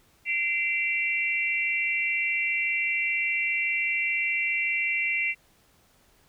sine tone cluster, 2065 / 2340 / 2727 Hz, C7 / D7 / F7, -23 / -7 / -42 cents, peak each -28 / -28 / -29 dBFS, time 0.25-5.35 s, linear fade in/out 50 ms, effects pink hiss -62 dBFS RMS until 6.28 s

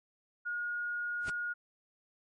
sine tone, 1436 Hz, F6, 48 cents sharp, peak -33 dBFS, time 0.45-1.54 s, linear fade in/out 20 ms
pink noise with exponential growth, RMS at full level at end -36 dBFS, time 1.2-1.3 s, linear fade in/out 5 ms, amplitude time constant 21 ms
effects MP3 48 kbps

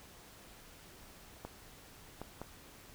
clicks, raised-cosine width 1 ms, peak -28 dBFS, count 3, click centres 1.45 / 2.216 / 2.416 s, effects pink hiss -56 dBFS RMS until 2.94 s

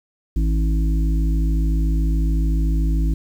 harmonic tone, 53.7 Hz, A1, 41 cents flat, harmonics 1 / 3 / 5 / 6, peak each -16 / -26 / -30 / -32 dBFS, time 0.36-3.14 s, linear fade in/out 5 ms, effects 8-bit

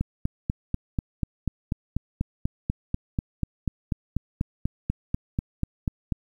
click train, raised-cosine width 5 ms, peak -12 dBFS, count 26, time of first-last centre 0.01-6.122 s, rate 4.09 Hz, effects 9-bit

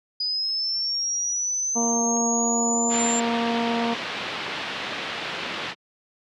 sine linear sweep, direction up, 4935 to 7350 Hz, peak -23 dBFS, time 0.2-3.2 s, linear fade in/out 5 ms
harmonic tone, 233.2 Hz, A#3, 1 cent sharp, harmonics 1 / 2 / 3 / 4 / 5, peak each -24 / -29 / -29 / -31 / -38 dBFS, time 1.75-3.95 s, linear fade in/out 20 ms
click, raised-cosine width 0.2 ms, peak -30 dBFS, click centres 2.169 s
white low-pass noise, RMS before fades -31 dBFS, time 2.89-5.75 s, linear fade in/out 50 ms, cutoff 3600 Hz, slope 24 dB/octave
effects high-pass 150 Hz 12 dB/octave

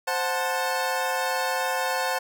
25% pulse chord, F# diminished, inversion second, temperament equal with one note detuned, 523.3 / 733.6 / 880 Hz, C5 / F#5 / A5, 0 / -15 / 0 cents, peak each -25 dBFS, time 0.07-2.19 s, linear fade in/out 10 ms, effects none

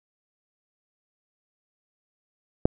click, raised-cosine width 2 ms, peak -4 dBFS, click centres 2.655 s, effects none

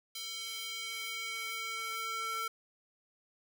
square tone with high-pass filter sweep, 448.9 Hz, A4, 35 cents sharp, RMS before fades -39 dBFS, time 0.15-2.48 s, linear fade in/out 5 ms, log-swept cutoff 3600 to 1300 Hz, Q 1.9, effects none

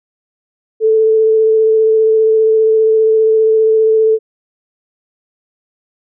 sine tone with vibrato, 440 Hz, A4, in tune, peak -7 dBFS, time 0.8-4.19 s, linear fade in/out 50 ms, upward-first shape sine, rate 15 Hz, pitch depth 12 cents each way, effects none

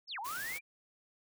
sine linear two-way sweep, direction down then up, 5510 to 762 to 2422 Hz, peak -38 dBFS, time 0.07-0.61 s, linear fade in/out 50 ms, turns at 0.19 s
white noise, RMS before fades -44 dBFS, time 0.24-0.59 s, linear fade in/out 20 ms
effects none

